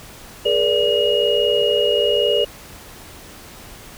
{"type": "tone cluster", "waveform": "sine", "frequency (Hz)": [418.1, 479.1, 583, 2876], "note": ["G#4", "A#4", "D5", "F#7"], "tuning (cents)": [12, 47, -13, -50], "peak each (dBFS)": -20, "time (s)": [0.45, 2.45], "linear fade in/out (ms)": 10, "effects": ["pink hiss -40 dBFS RMS until 3.97 s"]}